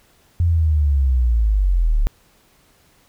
sine linear sweep, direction down, 87.31 to 34 Hz, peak -13 dBFS, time 0.4-2.07 s, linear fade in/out 0 ms, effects pink hiss -56 dBFS RMS until 3.08 s

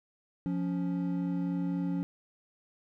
triangle tone pair together, 176.2 / 280 Hz, F3 / C#4, +16 / +18 cents, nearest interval minor sixth, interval 802 cents, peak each -29 / -31 dBFS, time 0.46-2.03 s, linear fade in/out 0 ms, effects none

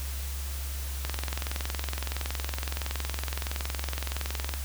click train, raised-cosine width 0.2 ms, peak -14 dBFS, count 76, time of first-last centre 1.05-4.538 s, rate 21.5 Hz, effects added 68 Hz sine -32 dBFS peak until 4.64 s + white hiss -41 dBFS RMS until 4.64 s

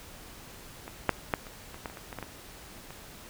clicks, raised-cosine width 0.5 ms, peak -26 / -7 / -10 / -30 / -28 / -20 / -29 / -27 / -24 / -22 / -22 / -28 dBFS, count 12, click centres 0.879 / 1.093 / 1.338 / 1.468 / 1.744 / 1.858 / 1.899 / 1.972 / 2.128 / 2.187 / 2.227 / 2.906 s, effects pink hiss -48 dBFS RMS until 3.29 s

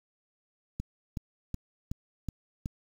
click train, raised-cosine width 5 ms, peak -21 dBFS, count 6, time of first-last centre 0.8-2.659 s, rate 2.69 Hz, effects 8-bit

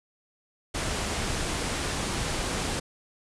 pink low-pass noise, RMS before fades -30 dBFS, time 0.74-2.8 s, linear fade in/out 10 ms, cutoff 10000 Hz, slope 48 dB/octave, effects none

